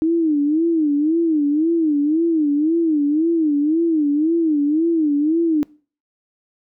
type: tone with vibrato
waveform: sine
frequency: 311.1 Hz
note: D#4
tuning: in tune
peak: -14 dBFS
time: 0.02-5.63 s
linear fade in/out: 0 ms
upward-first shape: sine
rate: 1.9 Hz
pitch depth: 140 cents each way
effects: noise-tail reverb RT60 0.4 s tail -23 dB re dry